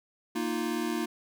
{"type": "chord", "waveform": "square", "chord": "Bb suspended fourth", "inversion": "none", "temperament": "equal", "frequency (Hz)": [233.1, 311.1, 349.2], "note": ["Bb3", "Eb4", "F4"], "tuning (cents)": [0, 0, 0], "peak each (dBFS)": -34, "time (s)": [0.35, 1.06], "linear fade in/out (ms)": 10, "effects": []}